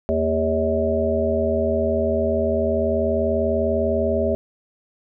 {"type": "harmonic tone with a mistuned harmonic", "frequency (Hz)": 80.2, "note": "E2", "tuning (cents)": -47, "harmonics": [1, 3, 5, 7, 8], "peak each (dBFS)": [-26, -25, -24, -24, -23], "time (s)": [0.09, 4.35], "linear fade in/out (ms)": 0, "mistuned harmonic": 3, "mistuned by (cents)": -54, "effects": []}